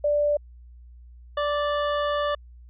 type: tone pair in turn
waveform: sine / 25% pulse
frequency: 587.3 / 585 Hz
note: D5 / D5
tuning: 0 / -7 cents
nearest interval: unison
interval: 7 cents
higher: first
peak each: -19 dBFS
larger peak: neither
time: 0.04-0.37 / 1.37-2.35 s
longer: second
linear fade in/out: 5 ms
effects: added 60 Hz sine -44 dBFS peak until 2.69 s + resampled to 8000 Hz